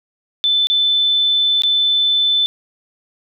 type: tone with dropouts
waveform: sine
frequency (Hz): 3520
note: A7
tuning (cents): 0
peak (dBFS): -12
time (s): 0.44-2.46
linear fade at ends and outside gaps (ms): 0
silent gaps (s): 0.67-0.7 / 1.62-1.635
effects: none